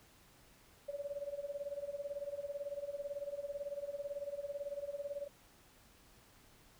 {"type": "tone with tremolo", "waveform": "sine", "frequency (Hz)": 570, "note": "C#5", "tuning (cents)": 48, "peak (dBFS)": -36, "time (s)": [0.88, 5.28], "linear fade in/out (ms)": 10, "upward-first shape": "sine", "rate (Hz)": 18, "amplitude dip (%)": 85, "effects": ["pink hiss -64 dBFS RMS until 6.79 s"]}